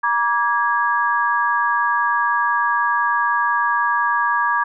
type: tone cluster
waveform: sine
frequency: 953 / 1163 / 1651 Hz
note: A#5 / D6 / G#6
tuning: +38 / -17 / -11 cents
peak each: -20 dBFS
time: 0.03-4.64 s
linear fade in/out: 10 ms
effects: none